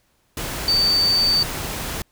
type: tone in noise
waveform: sine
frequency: 4586 Hz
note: D8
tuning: 42 cents flat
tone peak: -15 dBFS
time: 0.68-1.43 s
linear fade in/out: 2 ms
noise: pink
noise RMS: -28 dBFS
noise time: 0.37-2.02 s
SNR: +10 dB
effects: pink hiss -64 dBFS RMS until 2.11 s